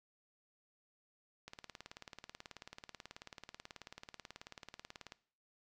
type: click train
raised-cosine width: 0.2 ms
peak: -30 dBFS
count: 68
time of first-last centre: 1.48-5.121 s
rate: 18.4 Hz
effects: noise-tail reverb RT60 0.5 s tail -19 dB re dry + MP3 96 kbps